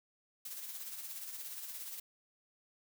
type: noise with tremolo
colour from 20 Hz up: blue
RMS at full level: -43 dBFS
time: 0.45-2 s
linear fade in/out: 5 ms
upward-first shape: sine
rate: 17 Hz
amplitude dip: 45%
effects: none